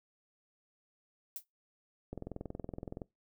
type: noise with exponential decay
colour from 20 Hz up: violet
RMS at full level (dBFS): -36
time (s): 1.36-1.44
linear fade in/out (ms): 1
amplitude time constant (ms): 17
type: click train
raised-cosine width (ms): 2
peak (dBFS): -27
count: 20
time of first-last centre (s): 2.13-3.018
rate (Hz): 21.4
effects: noise-tail reverb RT60 0.2 s tail -23 dB re dry